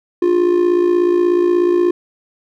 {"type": "tone with amplitude modulation", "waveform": "triangle", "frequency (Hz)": 352.4, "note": "F4", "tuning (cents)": 16, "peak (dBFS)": -6, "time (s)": [0.22, 1.91], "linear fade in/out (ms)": 5, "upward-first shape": "sine", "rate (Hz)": 56.6, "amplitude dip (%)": 65, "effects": []}